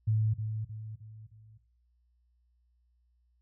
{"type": "tone with echo", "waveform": "sine", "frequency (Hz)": 109, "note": "A2", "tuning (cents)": -16, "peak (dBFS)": -24, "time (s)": [0.07, 0.34], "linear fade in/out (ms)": 10, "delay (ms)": 310, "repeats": 4, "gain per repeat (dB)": -7, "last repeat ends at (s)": 1.58, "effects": ["noise-tail reverb RT60 0.5 s tail -19 dB re dry", "added 60 Hz sine -67 dBFS peak until 3.41 s"]}